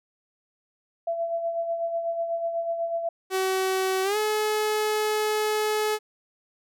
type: tone with tremolo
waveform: sine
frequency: 672 Hz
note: E5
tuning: 33 cents sharp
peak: -23 dBFS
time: 1.07-3.09 s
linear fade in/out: 5 ms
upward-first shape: sine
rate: 8.1 Hz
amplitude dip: 50%
type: tone with pitch glide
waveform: sawtooth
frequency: 378.4 to 427.2 Hz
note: F#4 to G#4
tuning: +39 to +49 cents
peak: -19 dBFS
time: 3.3-5.99 s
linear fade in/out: 50 ms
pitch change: +210 cents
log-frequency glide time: 4.03-4.17 s
effects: none